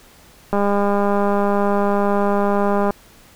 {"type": "click train", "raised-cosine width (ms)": 1, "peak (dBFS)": -6, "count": 481, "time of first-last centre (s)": [0.53, 2.906], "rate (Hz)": 202, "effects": ["pink hiss -48 dBFS RMS until 3.35 s"]}